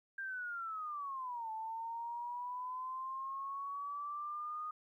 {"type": "linear two-way sweep", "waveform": "sine", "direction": "down then up", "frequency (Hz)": [1600, 875, 1238], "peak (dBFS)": -39, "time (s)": [0.18, 4.71], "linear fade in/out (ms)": 5, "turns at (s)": 1.51, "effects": ["13-bit"]}